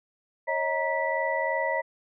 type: tone cluster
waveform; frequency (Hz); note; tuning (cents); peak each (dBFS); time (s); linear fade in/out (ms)
sine; 548 / 631 / 940 / 1967; C#5 / D#5 / A#5 / B6; -20 / +24 / +14 / -7; -30; 0.47-1.82; 20
effects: none